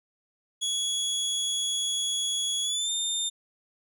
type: tone with pitch glide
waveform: 25% pulse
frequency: 3358 to 3620 Hz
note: G#7 to A7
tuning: +18 to +48 cents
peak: -22 dBFS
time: 0.61-3.3 s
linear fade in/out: 20 ms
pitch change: +130 cents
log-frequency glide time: 2.63-2.92 s
effects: none